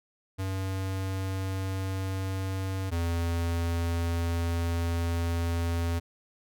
square tone pair in turn, 95.4 / 84.57 Hz, G2 / E2, -47 / +45 cents, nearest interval major second, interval 208 cents, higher first, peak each -30 / -27 dBFS, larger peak second, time 0.38-2.91 / 2.91-6 s, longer second, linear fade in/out 20 ms, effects none

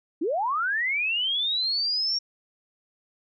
sine linear sweep, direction up, 278.3 to 5588 Hz, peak -23 dBFS, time 0.21-2.19 s, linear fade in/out 10 ms, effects none

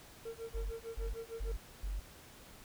triangle tone with tremolo, 456.2 Hz, A#4, 37 cents flat, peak -37 dBFS, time 0.25-1.52 s, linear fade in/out 5 ms, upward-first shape sine, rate 6.6 Hz, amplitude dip 100%
sine tone bursts, 47.36 Hz, F#1, 41 cents sharp, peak -34 dBFS, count 4, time 0.54-2 s, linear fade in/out 10 ms, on 170 ms, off 260 ms
effects tanh soft clip ceiling -30 dBFS + pink hiss -56 dBFS RMS until 2.64 s

